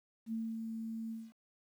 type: tone with ADSR envelope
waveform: sine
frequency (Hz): 224.6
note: A3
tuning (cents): +36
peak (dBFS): -34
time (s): 0.26-1.33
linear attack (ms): 64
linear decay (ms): 250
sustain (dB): -4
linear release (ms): 220
effects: 11-bit